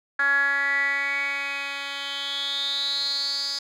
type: tone with band-pass filter sweep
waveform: 10% pulse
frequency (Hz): 280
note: C#4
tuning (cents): +18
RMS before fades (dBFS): -26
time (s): 0.19-3.59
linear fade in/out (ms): 5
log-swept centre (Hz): 1600 to 5000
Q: 9.8
effects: none